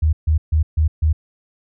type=tone bursts; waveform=sine; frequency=77.9 Hz; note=D#2; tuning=3 cents sharp; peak=-12 dBFS; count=5; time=0.02-1.13 s; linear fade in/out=10 ms; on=110 ms; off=140 ms; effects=none